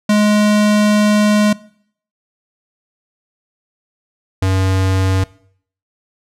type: tone pair in turn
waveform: square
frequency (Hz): 209.6 / 94.83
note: G#3 / F#2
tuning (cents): +16 / +43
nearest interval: octave + major second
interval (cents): 1373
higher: first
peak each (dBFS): -10 / -13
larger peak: first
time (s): 0.09-1.53 / 4.42-5.24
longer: first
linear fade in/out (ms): 5
effects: noise-tail reverb RT60 0.6 s tail -21 dB re dry + low-pass 10000 Hz 12 dB/octave